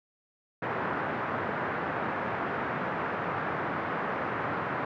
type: band-pass noise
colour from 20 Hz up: white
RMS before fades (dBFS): -32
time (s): 0.62-4.85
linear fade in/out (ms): 5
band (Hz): 100 to 1600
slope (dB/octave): 24
effects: none